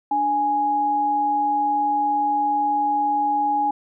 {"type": "tone pair together", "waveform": "sine", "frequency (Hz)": [293.7, 830.6], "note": ["D4", "G#5"], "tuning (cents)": [0, 0], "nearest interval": "octave + tritone", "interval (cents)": 1800, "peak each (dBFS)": [-29, -18], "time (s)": [0.11, 3.71], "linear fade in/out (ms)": 5, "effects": []}